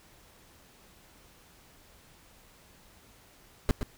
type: noise with echo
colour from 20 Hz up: brown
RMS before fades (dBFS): -22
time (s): 3.69-3.71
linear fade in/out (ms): 0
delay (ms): 120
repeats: 1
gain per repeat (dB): -8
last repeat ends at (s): 3.83
effects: pink hiss -58 dBFS RMS until 3.97 s